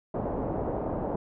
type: low-pass noise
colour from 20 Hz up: white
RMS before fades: -31 dBFS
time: 0.14-1.16 s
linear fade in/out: 5 ms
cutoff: 730 Hz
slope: 24 dB/octave
effects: none